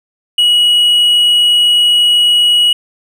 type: tone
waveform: triangle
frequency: 2913 Hz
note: F#7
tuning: 28 cents flat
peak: -5 dBFS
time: 0.38-2.73 s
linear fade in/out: 5 ms
effects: none